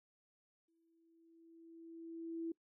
sine tone with exponential growth, 330.4 Hz, E4, 4 cents sharp, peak -37 dBFS, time 0.68-2.52 s, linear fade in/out 5 ms, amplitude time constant 400 ms, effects noise-tail reverb RT60 0.1 s tail -23 dB re dry

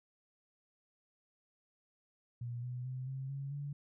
sine tone with pitch steps, 120 / 124.3 / 128.76 / 133.38 / 138.16 / 143.12 Hz, B2 / B2 / C3 / C3 / C#3 / D3, -49 / +12 / -27 / +34 / -5 / -44 cents, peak -38 dBFS, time 2.41-3.73 s, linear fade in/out 5 ms, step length 220 ms, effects none

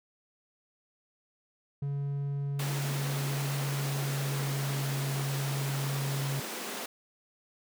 triangle tone with pitch glide, 141 to 137.86 Hz, C#3 to C#3, +30 to -9 cents, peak -28 dBFS, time 1.82-6.4 s, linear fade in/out 5 ms, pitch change -39 cents, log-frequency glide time 2.33-4.88 s
pink high-pass noise, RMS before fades -38 dBFS, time 2.59-6.86 s, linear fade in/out 5 ms, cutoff 200 Hz, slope 48 dB/octave
effects none

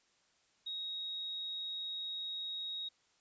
sine tone, 3775 Hz, A#7, 21 cents sharp, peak -38 dBFS, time 0.66-2.89 s, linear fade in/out 10 ms, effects white hiss -72 dBFS RMS until 3.2 s + resampled to 16000 Hz

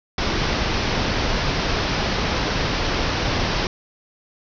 pink low-pass noise, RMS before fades -22 dBFS, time 0.18-3.67 s, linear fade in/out 2 ms, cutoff 5800 Hz, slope 96 dB/octave, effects none

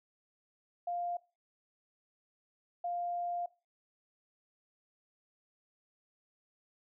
sine tone bursts at uneven times, 700 Hz, F5, 4 cents sharp, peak -33 dBFS, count 2, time 0.87-1.17 / 2.84-3.46 s, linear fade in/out 5 ms, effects noise-tail reverb RT60 0.3 s tail -21 dB re dry

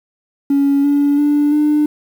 triangle tone with pitch steps, 280 / 286.2 / 292.6 / 299.1 Hz, C#4 / D4 / D4 / D4, +18 / -45 / -6 / +32 cents, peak -7 dBFS, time 0.5-1.86 s, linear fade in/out 5 ms, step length 340 ms, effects tanh soft clip ceiling -7 dBFS + 7-bit

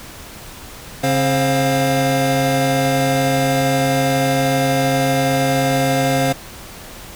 square tone cluster, 138.5 / 267.4 / 532 / 705 Hz, C#3 / C4 / C5 / F5, -1 / +38 / +29 / +16 cents, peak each -21 dBFS, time 1.03-6.33 s, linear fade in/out 10 ms, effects pink hiss -36 dBFS RMS until 7.15 s

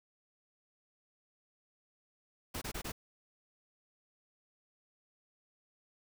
pink noise bursts, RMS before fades -40 dBFS, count 4, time 2.54-2.92 s, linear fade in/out 10 ms, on 77 ms, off 24 ms, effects none

